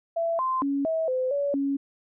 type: tone with pitch steps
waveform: sine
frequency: 668 / 1040 / 279.4 / 646 / 513 / 568 / 277.8 Hz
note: E5 / C6 / C#4 / E5 / C5 / C#5 / C#4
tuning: +23 / -11 / +14 / -35 / -34 / +42 / +4 cents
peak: -23 dBFS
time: 0.16-1.77 s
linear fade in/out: 10 ms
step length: 230 ms
effects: none